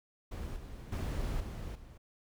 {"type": "noise with level steps", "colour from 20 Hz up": "brown", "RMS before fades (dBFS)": [-40, -46, -35, -41, -52], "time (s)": [0.31, 1.98], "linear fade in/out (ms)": 10, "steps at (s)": [0.56, 0.92, 1.4, 1.75], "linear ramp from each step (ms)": 5, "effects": []}